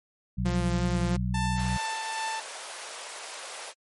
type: harmonic tone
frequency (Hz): 61.74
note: B1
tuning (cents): 0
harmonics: 1 / 2 / 3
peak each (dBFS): -30 / -30 / -30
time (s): 0.37-1.78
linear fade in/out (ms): 20
type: tone with vibrato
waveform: sawtooth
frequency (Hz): 174.61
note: F3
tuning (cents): 0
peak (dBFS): -24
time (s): 0.45-1.17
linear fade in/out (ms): 10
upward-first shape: square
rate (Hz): 3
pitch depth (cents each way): 10
type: tone with tremolo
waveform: sawtooth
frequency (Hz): 887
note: A5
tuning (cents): +14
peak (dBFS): -25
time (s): 1.34-2.4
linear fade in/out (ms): 5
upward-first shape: triangle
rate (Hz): 2.5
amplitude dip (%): 35
type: high-pass noise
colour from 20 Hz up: pink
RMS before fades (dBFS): -40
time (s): 1.55-3.74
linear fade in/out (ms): 50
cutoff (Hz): 530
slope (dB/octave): 24
effects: MP3 48 kbps